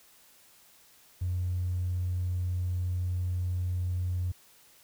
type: tone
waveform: triangle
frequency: 90 Hz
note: F#2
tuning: 47 cents flat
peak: -24 dBFS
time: 1.21-4.32 s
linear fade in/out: 10 ms
effects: tanh soft clip ceiling -25 dBFS + white hiss -59 dBFS RMS until 4.83 s